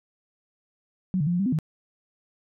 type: tone with pitch steps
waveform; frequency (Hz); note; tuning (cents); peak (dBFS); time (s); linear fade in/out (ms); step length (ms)
sine; 185.7 / 145.9 / 173.9 / 176.6 / 197.1 / 256.1 / 156.2; F#3 / D3 / F3 / F3 / G3 / C4 / D#3; +7 / -11 / -7 / +20 / +10 / -37 / +7; -21; 1.14-1.588; 0; 64
effects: none